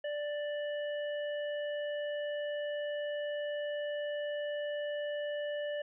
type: harmonic tone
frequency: 588 Hz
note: D5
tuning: 2 cents sharp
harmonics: 1 / 3 / 5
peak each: -34 / -44 / -48 dBFS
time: 0.04-5.82 s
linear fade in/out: 5 ms
effects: none